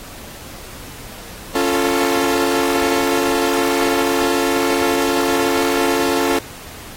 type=chord; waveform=sawtooth; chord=Db augmented; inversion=none; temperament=equal with one note detuned; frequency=277.2 / 349.2 / 443.3 Hz; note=Db4 / F4 / A4; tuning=0 / 0 / +13 cents; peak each=-16 dBFS; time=1.55-6.39 s; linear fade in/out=5 ms; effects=pink hiss -36 dBFS RMS until 6.96 s + AAC 48 kbps